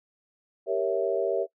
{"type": "chord", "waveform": "sine", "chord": "G diminished seventh", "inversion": "none", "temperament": "equal", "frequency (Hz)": [392, 466.2, 554.4, 659.3], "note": ["G4", "Bb4", "Db5", "Fb5"], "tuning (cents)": [0, 0, 0, 0], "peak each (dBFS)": -29, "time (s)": [0.66, 1.47], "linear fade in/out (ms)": 50, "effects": ["noise-tail reverb RT60 0.1 s tail -22 dB re dry"]}